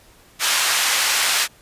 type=band-pass noise; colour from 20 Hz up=pink; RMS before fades=-19 dBFS; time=0.39-1.48 s; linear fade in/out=50 ms; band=1400 to 11000 Hz; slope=12 dB/octave; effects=pink hiss -51 dBFS RMS until 1.61 s + resampled to 32000 Hz